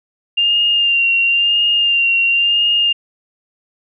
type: tone with vibrato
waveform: sine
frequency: 2794 Hz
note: F7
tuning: in tune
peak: -11 dBFS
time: 0.37-2.93 s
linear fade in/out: 10 ms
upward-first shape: sine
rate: 0.97 Hz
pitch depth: 29 cents each way
effects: none